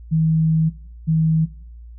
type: tone pair in turn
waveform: sine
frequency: 159.9 / 159.9 Hz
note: D#3 / D#3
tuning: +48 / +48 cents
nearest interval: unison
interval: 0 cents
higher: neither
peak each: -14 dBFS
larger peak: neither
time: 0.11-0.7 / 1.07-1.46 s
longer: first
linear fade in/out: 20 ms
effects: noise-tail reverb RT60 0.6 s tail -18 dB re dry + added 58 Hz sine -36 dBFS peak until 1.98 s